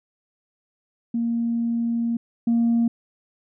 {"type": "tone pair in turn", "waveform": "sine", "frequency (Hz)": [233.1, 233.1], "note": ["A#3", "A#3"], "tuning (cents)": [0, 0], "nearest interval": "unison", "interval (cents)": 0, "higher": "neither", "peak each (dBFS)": [-20, -15], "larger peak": "second", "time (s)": [[1.14, 2.17], [2.47, 2.88]], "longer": "first", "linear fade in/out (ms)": 5, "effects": ["tanh soft clip ceiling -14 dBFS"]}